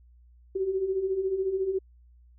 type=beating tone pair; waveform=sine; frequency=370.1 / 384.1 Hz; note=F#4 / G4; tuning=0 / -35 cents; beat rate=14 Hz; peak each=-33 / -26 dBFS; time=0.55-1.79 s; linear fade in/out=10 ms; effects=added 60 Hz sine -53 dBFS peak until 2.38 s